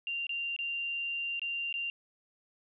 sine tone with dropouts, 2779 Hz, F7, 9 cents flat, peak -32 dBFS, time 0.07-1.9 s, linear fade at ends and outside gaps 1 ms, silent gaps 0.268-0.293 / 0.564-0.589 / 1.395-1.417 / 1.727-1.74 s, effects none

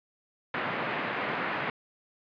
white band-pass noise, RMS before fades -32 dBFS, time 0.54-1.7 s, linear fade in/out 2 ms, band 130 to 2200 Hz, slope 24 dB/octave, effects resampled to 11025 Hz

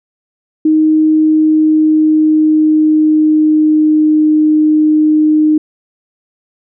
sine tone with pitch glide, 311.7 to 307.2 Hz, D#4 to D#4, +3 to -22 cents, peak -6 dBFS, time 0.65-5.58 s, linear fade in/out 5 ms, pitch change -25 cents, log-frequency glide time 1.13-4.29 s, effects none

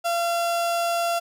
35% pulse tone, 684 Hz, F5, 36 cents flat, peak -20 dBFS, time 0.04-1.2 s, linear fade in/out 20 ms, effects none

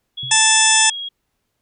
sine tone with pitch glide, 3350 to 3292 Hz, G#7 to G#7, +14 to -16 cents, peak -25 dBFS, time 0.17-1.09 s, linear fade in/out 10 ms, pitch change -30 cents, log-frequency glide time 0.71-0.78 s
sine tone with exponential decay, 129.7 Hz, C3, 15 cents flat, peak -27 dBFS, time 0.23-0.5 s, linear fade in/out 2 ms, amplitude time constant 57 ms
harmonic tone, 880 Hz, A5, in tune, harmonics 1 / 2 / 3 / 4 / 6 / 7 / 8 / 9 / 10, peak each -20 / -20 / -20 / -20 / -20 / -20 / -20 / -20 / -20 dBFS, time 0.31-0.9 s, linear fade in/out 5 ms
effects pink hiss -72 dBFS RMS until 1.61 s

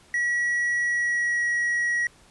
triangle tone with pitch glide, 1925 to 1910.6 Hz, B6 to A#6, -45 to +42 cents, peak -20 dBFS, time 0.14-2.07 s, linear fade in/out 2 ms, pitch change -13 cents, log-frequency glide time 0.83-1.42 s, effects pink hiss -55 dBFS RMS until 2.3 s + resampled to 24000 Hz

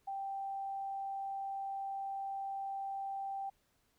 sine tone, 784 Hz, G5, in tune, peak -37 dBFS, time 0.07-3.5 s, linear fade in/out 10 ms, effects pink hiss -75 dBFS RMS until 3.98 s

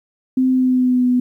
sine tone with pitch glide, 258.5 to 248.8 Hz, C4 to B3, -21 to +13 cents, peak -12 dBFS, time 0.37-1.2 s, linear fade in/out 5 ms, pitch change -66 cents, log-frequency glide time 0.49-1.07 s, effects 9-bit

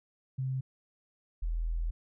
sine tone pair in turn, 131.4 / 41.29 Hz, C3 / E1, +8 / +4 cents, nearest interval octave + minor sixth, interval 2004 cents, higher first, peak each -30 / -29 dBFS, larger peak second, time 0.38-0.61 / 1.42-1.91 s, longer second, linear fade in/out 10 ms, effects none

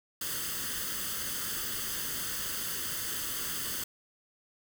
white noise with comb filter, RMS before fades -35 dBFS, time 0.21-3.84 s, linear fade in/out 5 ms, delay 0.63 ms, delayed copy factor +0.7, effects none

